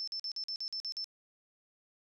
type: tone bursts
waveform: sine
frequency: 5300 Hz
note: E8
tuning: 9 cents sharp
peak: -35 dBFS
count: 9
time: 0-1.043 s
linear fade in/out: 0 ms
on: 75 ms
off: 46 ms
effects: none